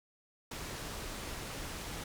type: low-pass noise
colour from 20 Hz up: pink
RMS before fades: -42 dBFS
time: 0.51-2.04 s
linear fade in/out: 5 ms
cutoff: 11000 Hz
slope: 12 dB/octave
effects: none